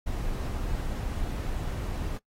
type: noise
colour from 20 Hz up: brown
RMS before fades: -31 dBFS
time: 0.06-2.18 s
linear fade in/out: 10 ms
effects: noise-tail reverb RT60 0.1 s tail -19 dB re dry + AAC 48 kbps